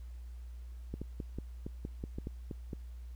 clicks, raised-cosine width 3 ms, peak -26 dBFS, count 11, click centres 0.94 / 1.016 / 1.202 / 1.386 / 1.665 / 1.851 / 2.039 / 2.185 / 2.271 / 2.512 / 2.732 s, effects added 60 Hz sine -43 dBFS peak until 3.15 s + pink hiss -68 dBFS RMS until 3.15 s

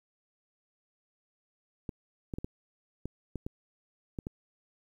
clicks, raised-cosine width 3 ms, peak -23 dBFS, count 9, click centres 1.892 / 2.338 / 2.385 / 2.445 / 3.056 / 3.357 / 3.465 / 4.188 / 4.269 s, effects 10-bit

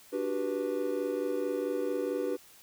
triangle chord, G major seventh, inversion second, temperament just, 294 / 367.5 / 392 / 490 Hz, D4 / F#4 / G4 / B4, +2 / -12 / 0 / -14 cents, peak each -34 / -35 / -33 / -31 dBFS, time 0.12-2.37 s, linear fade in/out 20 ms, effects white hiss -56 dBFS RMS until 2.62 s

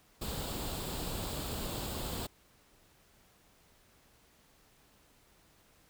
pink noise with comb filter, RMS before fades -38 dBFS, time 0.21-2.27 s, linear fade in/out 10 ms, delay 0.25 ms, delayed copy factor +0.55, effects pink hiss -65 dBFS RMS until 5.89 s

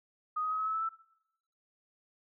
sine tone with pitch steps, 1244.5 / 1257.5 / 1270.6 / 1283.9 / 1297.3 / 1310.9 / 1324.6 Hz, D#6 / D#6 / D#6 / E6 / E6 / E6 / E6, 0 / +18 / +36 / -46 / -28 / -10 / +8 cents, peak -30 dBFS, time 0.36-0.892 s, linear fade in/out 10 ms, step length 76 ms, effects noise-tail reverb RT60 0.8 s tail -21 dB re dry

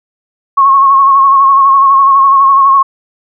sine tone with vibrato, 1092 Hz, C#6, 26 cents flat, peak -3 dBFS, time 0.57-2.83 s, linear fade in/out 10 ms, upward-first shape sine, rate 12 Hz, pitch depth 41 cents each way, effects none

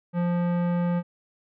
sine tone with tanh clipping, 174.61 Hz, F3, in tune, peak -24 dBFS, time 0.13-1.03 s, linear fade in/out 50 ms, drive 17 dB, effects none

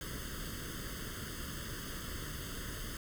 pink noise with comb filter, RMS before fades -42 dBFS, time 0.01-2.97 s, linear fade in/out 2 ms, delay 0.62 ms, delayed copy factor +0.95, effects none

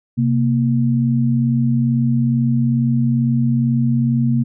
sine tone pair together, 130.81 / 233.1 Hz, C3 / A#3, 0 / 0 cents, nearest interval minor seventh, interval 1000 cents, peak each -16 dBFS, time 0.17-4.44 s, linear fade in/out 20 ms, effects none

